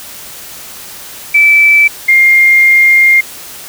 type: tone pair in turn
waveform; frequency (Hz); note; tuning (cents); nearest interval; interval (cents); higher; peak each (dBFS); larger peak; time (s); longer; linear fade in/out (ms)
sine; 2317 / 2118; D7 / C7; -24 / +21; major second; 155; first; -3; neither; 1.34-1.88 / 2.08-3.21; second; 10
effects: white hiss -29 dBFS RMS until 3.68 s